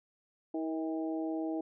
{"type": "harmonic tone with a mistuned harmonic", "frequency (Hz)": 160.4, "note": "E3", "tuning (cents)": -47, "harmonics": [2, 3, 4, 5], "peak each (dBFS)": [-33, -43, -41, -45], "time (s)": [0.54, 1.61], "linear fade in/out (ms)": 5, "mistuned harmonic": 3, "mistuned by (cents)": -33, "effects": []}